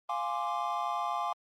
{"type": "chord", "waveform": "triangle", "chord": "D half-diminished seventh", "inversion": "first", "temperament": "equal", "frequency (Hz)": [698.5, 830.6, 1046.5, 1174.7], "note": ["F5", "Ab5", "C6", "D6"], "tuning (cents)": [0, 0, 0, 0], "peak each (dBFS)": -34, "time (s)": [0.09, 1.33], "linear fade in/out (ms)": 5, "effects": ["Opus 32 kbps"]}